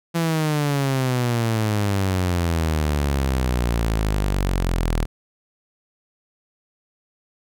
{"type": "exponential sweep", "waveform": "sawtooth", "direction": "down", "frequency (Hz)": [169.5, 39.18], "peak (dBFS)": -15, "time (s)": [0.14, 5.06], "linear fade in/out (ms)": 20, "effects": []}